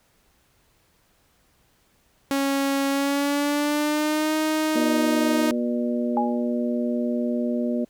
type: tone with pitch glide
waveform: sawtooth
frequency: 275.7 to 311.3 Hz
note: C#4 to D#4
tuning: -9 to +1 cents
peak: -17 dBFS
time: 2.31-5.51 s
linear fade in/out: 0 ms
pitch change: +210 cents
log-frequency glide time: 2.89-4.35 s
type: harmonic tone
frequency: 120 Hz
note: B2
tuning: 49 cents flat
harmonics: 2 / 3 / 4 / 5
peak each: -23 / -31 / -33 / -30 dBFS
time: 4.75-7.85 s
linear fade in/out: 10 ms
type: tone with exponential decay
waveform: sine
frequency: 830.6 Hz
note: G#5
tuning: in tune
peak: -18 dBFS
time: 6.17-6.53 s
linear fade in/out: 1 ms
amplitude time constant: 77 ms
effects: pink hiss -63 dBFS RMS until 7.89 s